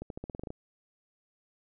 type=accelerating click train; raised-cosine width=2 ms; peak=-25 dBFS; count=10; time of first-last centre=0.02-0.504 s; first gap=82 ms; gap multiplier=0.89; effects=none